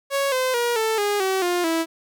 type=tone with pitch steps; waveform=sawtooth; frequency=554.4 / 514.3 / 477.1 / 442.6 / 410.6 / 380.9 / 353.3 / 327.7 Hz; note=C#5 / C5 / A#4 / A4 / G#4 / G4 / F4 / E4; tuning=0 / -30 / +40 / +10 / -20 / -50 / +20 / -10 cents; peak=-16 dBFS; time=0.1-1.86 s; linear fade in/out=50 ms; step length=220 ms; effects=none